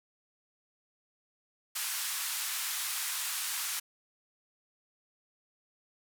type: band-pass noise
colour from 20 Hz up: white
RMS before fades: -35 dBFS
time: 1.75-3.8 s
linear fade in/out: 10 ms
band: 990 to 14000 Hz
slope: 24 dB/octave
effects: none